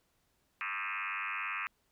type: tone with frequency modulation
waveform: sine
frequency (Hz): 1869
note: A#6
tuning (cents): +4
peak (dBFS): -34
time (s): 0.61-1.67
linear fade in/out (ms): 0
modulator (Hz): 98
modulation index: 7.9
effects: pink hiss -75 dBFS RMS until 1.91 s